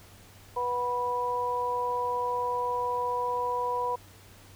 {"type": "harmonic tone", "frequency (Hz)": 245.5, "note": "B3", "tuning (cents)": -10, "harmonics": [2, 3, 4], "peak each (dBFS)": [-32, -39, -28], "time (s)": [0.56, 3.96], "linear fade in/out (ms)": 10, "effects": ["added 97 Hz sine -54 dBFS peak until 4.55 s", "pink hiss -54 dBFS RMS until 4.55 s"]}